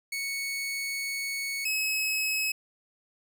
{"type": "tone pair in turn", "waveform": "sawtooth", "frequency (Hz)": [2217, 2566], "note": ["C#7", "E7"], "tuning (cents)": [0, -47], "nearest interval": "minor third", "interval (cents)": 253, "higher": "second", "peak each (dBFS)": [-27, -23], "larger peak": "second", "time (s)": [[0.12, 1.65], [1.65, 2.52]], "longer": "first", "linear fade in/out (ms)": 5, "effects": []}